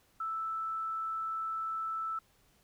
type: tone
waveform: sine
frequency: 1318.5 Hz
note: E6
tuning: in tune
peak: -33 dBFS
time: 0.2-2.19 s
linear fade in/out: 5 ms
effects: pink hiss -68 dBFS RMS until 2.63 s